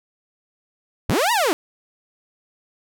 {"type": "linear two-way sweep", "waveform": "sawtooth", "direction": "up then down", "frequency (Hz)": [53.5, 987.8, 278], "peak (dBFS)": -13, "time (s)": [1.09, 1.53], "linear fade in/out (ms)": 0, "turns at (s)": 1.32, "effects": []}